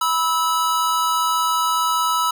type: tone pair together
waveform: square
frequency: 981 / 1302.5 Hz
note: B5 / E6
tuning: -12 / -21 cents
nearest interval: perfect fourth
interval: 491 cents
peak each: -22 / -20 dBFS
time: 0.01-2.31 s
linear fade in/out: 5 ms
effects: none